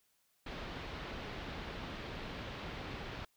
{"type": "low-pass noise", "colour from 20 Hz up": "pink", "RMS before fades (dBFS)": -44, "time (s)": [0.46, 3.25], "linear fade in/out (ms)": 5, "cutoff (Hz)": 4000, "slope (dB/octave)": 24, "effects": ["white hiss -75 dBFS RMS until 3.36 s"]}